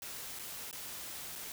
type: noise with dropouts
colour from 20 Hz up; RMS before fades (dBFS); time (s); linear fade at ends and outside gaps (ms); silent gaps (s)
white; -44; 0.02-1.52; 1; 0.39-0.394 / 0.712-0.728 / 1.354-1.358
effects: none